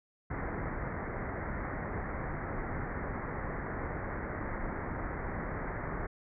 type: low-pass noise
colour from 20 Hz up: pink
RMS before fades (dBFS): -37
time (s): 0.3-6.07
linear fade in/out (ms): 10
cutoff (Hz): 2100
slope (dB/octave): 96
effects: none